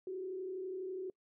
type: tone with frequency modulation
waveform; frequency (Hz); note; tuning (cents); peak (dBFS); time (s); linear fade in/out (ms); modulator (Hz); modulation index
sine; 374.8; F#4; +22; -38; 0.07-1.1; 2; 32.1; 0.52
effects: noise-tail reverb RT60 0.1 s tail -26 dB re dry